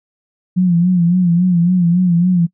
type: tone with vibrato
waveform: sine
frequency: 176.4 Hz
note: F3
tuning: 18 cents sharp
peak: -9 dBFS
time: 0.56-2.47 s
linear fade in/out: 20 ms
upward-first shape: sine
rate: 3.6 Hz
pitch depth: 76 cents each way
effects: noise-tail reverb RT60 0.1 s tail -23 dB re dry